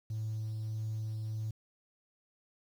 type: tone with tremolo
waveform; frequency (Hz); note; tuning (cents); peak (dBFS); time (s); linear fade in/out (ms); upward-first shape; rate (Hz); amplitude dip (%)
triangle; 109.3; A2; -11; -30; 0.1-1.51; 5; triangle; 1.6; 25
effects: tanh soft clip ceiling -30 dBFS + 10-bit